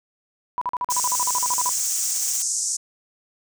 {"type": "tone bursts", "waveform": "sine", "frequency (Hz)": 987.8, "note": "B5", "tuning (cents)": 0, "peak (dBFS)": -21, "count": 15, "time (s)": [0.58, 1.692], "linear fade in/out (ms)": 0, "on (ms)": 34, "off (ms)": 43}
{"type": "noise with tremolo", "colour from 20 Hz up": "blue", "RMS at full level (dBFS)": -29, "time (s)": [0.9, 2.42], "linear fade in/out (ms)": 0, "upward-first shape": "triangle", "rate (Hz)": 16, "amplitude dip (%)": 40}
{"type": "band-pass noise", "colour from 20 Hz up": "pink", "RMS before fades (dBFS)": -25, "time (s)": [0.9, 2.77], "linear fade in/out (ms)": 10, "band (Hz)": [5900, 8600], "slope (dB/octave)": 48}
{"effects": []}